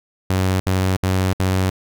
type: tone bursts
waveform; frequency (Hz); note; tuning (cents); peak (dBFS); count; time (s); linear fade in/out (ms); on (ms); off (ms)
sawtooth; 93.8; F#2; +24; -12; 4; 0.3-1.698; 0; 300; 66
effects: none